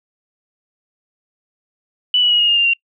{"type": "tone with pitch steps", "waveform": "sine", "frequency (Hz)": [2970, 2934, 2899, 2864, 2829, 2795, 2762], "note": ["F#7", "F#7", "F#7", "F7", "F7", "F7", "F7"], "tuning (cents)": [6, -15, -36, 43, 22, 1, -20], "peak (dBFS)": -11, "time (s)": [2.14, 2.735], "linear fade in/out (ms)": 2, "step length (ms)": 85, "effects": ["noise-tail reverb RT60 0.1 s tail -26 dB re dry"]}